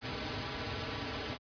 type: noise with comb filter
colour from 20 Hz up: pink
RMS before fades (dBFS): -37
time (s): 0.01-1.38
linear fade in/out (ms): 50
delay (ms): 5.6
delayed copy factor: -0.85
effects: high-pass 80 Hz 12 dB/octave + resampled to 11025 Hz